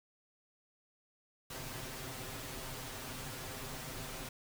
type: noise with comb filter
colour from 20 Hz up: pink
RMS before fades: -44 dBFS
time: 1.5-4.29 s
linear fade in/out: 5 ms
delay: 7.7 ms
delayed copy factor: +0.75
effects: none